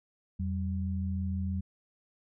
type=tone pair together; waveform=sine; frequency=85.3 / 191.5 Hz; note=F2 / G3; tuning=-40 / -40 cents; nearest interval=octave + major second; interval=1400 cents; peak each=-31 / -34 dBFS; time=0.39-1.61 s; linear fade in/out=10 ms; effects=none